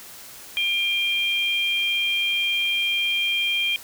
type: tone pair together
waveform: sine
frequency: 2394 / 3192 Hz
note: D7 / G7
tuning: +33 / +31 cents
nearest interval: perfect fourth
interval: 498 cents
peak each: -23 dBFS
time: 0.57-3.76 s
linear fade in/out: 0 ms
effects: white hiss -42 dBFS RMS until 3.83 s